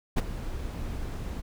brown noise with ADSR envelope, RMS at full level -18 dBFS, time 0.16-1.42 s, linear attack 24 ms, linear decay 21 ms, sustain -16 dB, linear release 26 ms, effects none

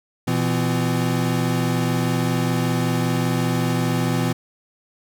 square tone cluster, 121.5 / 166.9 / 253.7 / 339.5 Hz, B2 / E3 / B3 / F4, -28 / +22 / +47 / -49 cents, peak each -24 / -24 / -25 / -31 dBFS, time 0.27-4.33 s, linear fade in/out 10 ms, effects none

